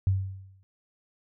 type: tone with exponential decay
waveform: sine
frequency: 95.8 Hz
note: G2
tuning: 39 cents flat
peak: -18 dBFS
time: 0.07-0.63 s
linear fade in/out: 0 ms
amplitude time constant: 120 ms
effects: none